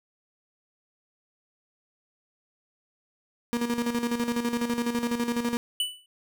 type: tone with tremolo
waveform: 35% pulse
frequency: 237.5 Hz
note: A#3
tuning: 33 cents sharp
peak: -22 dBFS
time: 3.53-5.57 s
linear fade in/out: 0 ms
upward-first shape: square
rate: 12 Hz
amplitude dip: 60%
type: tone with exponential decay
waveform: square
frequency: 2975 Hz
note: F#7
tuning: 9 cents sharp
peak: -22 dBFS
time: 5.8-6.06 s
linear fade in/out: 2 ms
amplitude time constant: 55 ms
effects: none